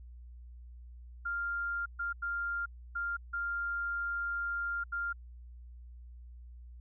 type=tone bursts at uneven times; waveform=sine; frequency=1396.9 Hz; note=F6; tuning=in tune; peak=-32 dBFS; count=6; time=1.25-1.86 / 1.99-2.13 / 2.22-2.66 / 2.95-3.17 / 3.33-4.84 / 4.92-5.13 s; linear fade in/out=10 ms; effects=added 60 Hz sine -47 dBFS peak until 6.8 s